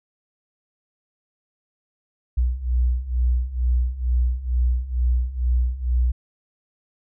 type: beating tone pair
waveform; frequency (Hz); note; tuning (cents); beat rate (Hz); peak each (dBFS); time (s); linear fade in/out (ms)
sine; 60.1 / 62.3; B1 / B1; -46 / +16; 2.2; -23 / -20; 2.37-6.12; 10
effects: none